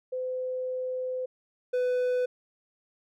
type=tone pair in turn; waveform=sine / triangle; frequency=510 / 499.2 Hz; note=C5 / B4; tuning=-44 / +19 cents; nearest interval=unison; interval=37 cents; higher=first; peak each=-29 / -22 dBFS; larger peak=second; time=0.12-1.26 / 1.73-2.26 s; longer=first; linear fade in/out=10 ms; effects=none